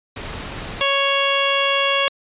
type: noise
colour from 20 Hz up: pink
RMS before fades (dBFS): -30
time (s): 0.16-0.82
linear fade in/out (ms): 5
type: harmonic tone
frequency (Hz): 554.4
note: C#5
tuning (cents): 0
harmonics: 1 / 2 / 3 / 4 / 5 / 6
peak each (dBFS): -22 / -22 / -27 / -25 / -22 / -22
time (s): 0.81-2.08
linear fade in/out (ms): 0
type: noise with exponential decay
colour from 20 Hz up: blue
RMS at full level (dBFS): -29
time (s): 1.07-1.25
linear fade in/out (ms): 5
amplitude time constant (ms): 37
effects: resampled to 8000 Hz